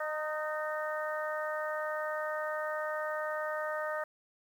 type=harmonic tone with a mistuned harmonic; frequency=306.4 Hz; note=D#4; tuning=27 cents flat; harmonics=2 / 3 / 4 / 5 / 6; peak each=-35 / -43 / -39 / -42 / -41 dBFS; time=0-4.04 s; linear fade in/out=5 ms; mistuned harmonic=4; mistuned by=+24 cents; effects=10-bit